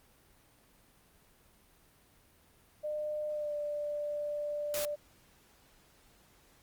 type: tone with pitch glide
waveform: sine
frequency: 603 to 589.9 Hz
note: D5 to D5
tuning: +46 to +8 cents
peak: -33 dBFS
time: 2.83-4.96 s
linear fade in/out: 20 ms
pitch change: -38 cents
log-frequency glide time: 3.31-3.54 s
type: noise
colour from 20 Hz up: white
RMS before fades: -37 dBFS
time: 4.74-4.85 s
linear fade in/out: 0 ms
effects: pink hiss -64 dBFS RMS until 6.62 s + Opus 32 kbps